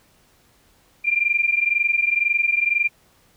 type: tone pair together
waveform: sine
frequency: 2376 / 2398 Hz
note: D7 / D7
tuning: +20 / +36 cents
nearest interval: unison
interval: 16 cents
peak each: -20 dBFS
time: 1.04-2.89 s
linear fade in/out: 20 ms
effects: pink hiss -58 dBFS RMS until 3.36 s